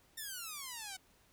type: exponential sweep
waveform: 5% pulse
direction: down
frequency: 1833 to 740 Hz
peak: -31 dBFS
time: 0.17-0.97 s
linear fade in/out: 10 ms
effects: pink hiss -68 dBFS RMS until 1.32 s